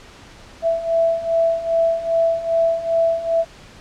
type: beating tone pair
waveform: sine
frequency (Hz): 661 / 663.5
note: E5 / E5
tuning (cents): +5 / +11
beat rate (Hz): 2.5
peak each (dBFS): -21 / -17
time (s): 0.62-3.45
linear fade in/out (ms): 50
effects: pink hiss -43 dBFS RMS until 3.8 s + low-pass 6000 Hz 12 dB/octave